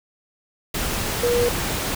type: tone in noise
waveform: sine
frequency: 481 Hz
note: B4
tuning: 46 cents flat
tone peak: -17 dBFS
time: 1.23-1.49 s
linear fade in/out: 5 ms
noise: pink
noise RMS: -25 dBFS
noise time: 0.74-1.95 s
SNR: +5 dB
effects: none